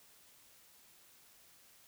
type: silence
effects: white hiss -63 dBFS RMS until 1.87 s